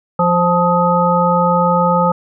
harmonic tone with a mistuned harmonic, 174.61 Hz, F3, in tune, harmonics 1 / 3 / 5 / 7, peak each -16 / -16 / -16 / -16 dBFS, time 0.19-2.12 s, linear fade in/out 5 ms, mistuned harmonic 7, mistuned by +47 cents, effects none

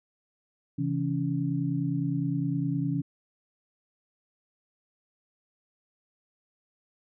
sine tone cluster, 136 / 165.8 / 280.4 Hz, C#3 / E3 / C#4, -33 / +10 / +20 cents, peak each -30 dBFS, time 0.78-3.02 s, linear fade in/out 10 ms, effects none

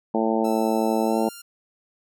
harmonic tone, 111.6 Hz, A2, 25 cents sharp, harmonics 2 / 3 / 4 / 5 / 6 / 7 / 8, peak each -24 / -26 / -27 / -28 / -29 / -29 / -30 dBFS, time 0.14-1.29 s, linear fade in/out 5 ms
5% pulse tone with pitch glide, 1319 to 1396.6 Hz, E6 to F6, +1 to 0 cents, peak -28 dBFS, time 0.44-1.42 s, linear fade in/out 10 ms, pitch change +99 cents, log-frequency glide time 1.04-1.3 s
effects none

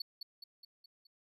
triangle tone with echo, 4435 Hz, C#8, in tune, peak -35 dBFS, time 0-0.02 s, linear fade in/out 5 ms, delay 210 ms, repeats 5, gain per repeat -5 dB, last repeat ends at 1.07 s, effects none

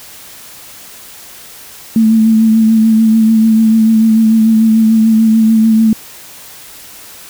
sine tone with vibrato, 221.8 Hz, A3, 14 cents sharp, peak -5 dBFS, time 1.96-5.93 s, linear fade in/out 2 ms, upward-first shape triangle, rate 6.8 Hz, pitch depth 31 cents each way, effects white hiss -34 dBFS RMS until 7.29 s

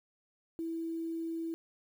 sine tone with quantisation, 329.2 Hz, E4, 2 cents flat, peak -34 dBFS, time 0.59-1.54 s, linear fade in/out 0 ms, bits 10, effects none

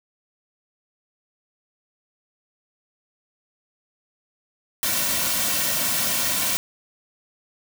white noise with comb filter, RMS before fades -23 dBFS, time 4.83-6.57 s, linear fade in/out 0 ms, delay 2.4 ms, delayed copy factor -0.65, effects none

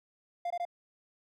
triangle tone bursts, 698.5 Hz, F5, in tune, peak -29 dBFS, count 3, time 0.45-0.652 s, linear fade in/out 5 ms, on 54 ms, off 20 ms, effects none

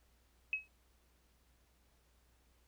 sine tone with exponential decay, 2563 Hz, E7, 49 cents flat, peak -29 dBFS, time 0.53-0.68 s, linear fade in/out 1 ms, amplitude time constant 31 ms, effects added 60 Hz sine -70 dBFS peak until 2.67 s + pink hiss -74 dBFS RMS until 2.67 s

